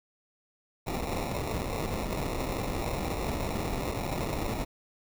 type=noise with sample-and-hold; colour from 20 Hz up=pink; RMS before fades=-32 dBFS; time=0.86-4.65 s; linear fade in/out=20 ms; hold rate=1575 Hz; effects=none